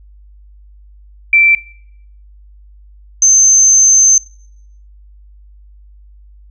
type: tone pair in turn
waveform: sine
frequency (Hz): 2340 / 6247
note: D7 / G8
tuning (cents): -7 / -7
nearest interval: octave + perfect fourth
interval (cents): 1700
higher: second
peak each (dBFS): -5 / -5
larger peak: neither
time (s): 1.33-1.55 / 3.22-4.18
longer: second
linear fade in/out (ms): 2
effects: noise-tail reverb RT60 0.7 s tail -21 dB re dry + added 50 Hz sine -38 dBFS peak until 6.5 s